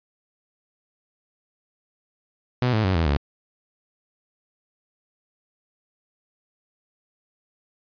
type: tone with pitch steps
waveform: sawtooth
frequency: 124.8 / 108.64 / 94.58 / 82.34 / 71.68 Hz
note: B2 / A2 / F#2 / E2 / D2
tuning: +19 / -22 / +39 / -1 / -41 cents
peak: -15 dBFS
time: 2.62-3.17 s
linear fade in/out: 0 ms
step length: 110 ms
effects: resampled to 11025 Hz